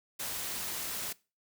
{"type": "noise", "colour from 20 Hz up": "white", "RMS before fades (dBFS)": -37, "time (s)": [0.19, 1.13], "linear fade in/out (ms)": 10, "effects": ["noise-tail reverb RT60 0.3 s tail -21 dB re dry"]}